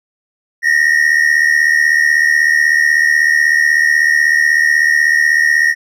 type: tone pair together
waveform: triangle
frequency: 1828.8 / 1905 Hz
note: A#6 / A#6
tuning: -34 / +37 cents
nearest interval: minor second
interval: 71 cents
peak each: -10 dBFS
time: 0.62-5.75 s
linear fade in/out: 50 ms
effects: none